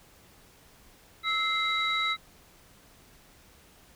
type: tone cluster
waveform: sine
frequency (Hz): 1304 / 2084 / 3892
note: E6 / C7 / B7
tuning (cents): -19 / -7 / -26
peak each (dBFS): -29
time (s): 1.23-2.17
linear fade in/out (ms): 50
effects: tanh soft clip ceiling -18 dBFS + pink hiss -57 dBFS RMS until 3.95 s